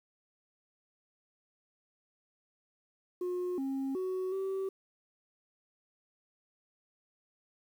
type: tone with pitch steps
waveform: sine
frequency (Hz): 359.7 / 269.7 / 372.5 / 384.8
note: F#4 / C#4 / F#4 / G4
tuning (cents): -49 / -47 / +12 / -32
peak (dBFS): -29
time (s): 3.21-4.69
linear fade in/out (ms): 5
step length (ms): 370
effects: tanh soft clip ceiling -31 dBFS + 10-bit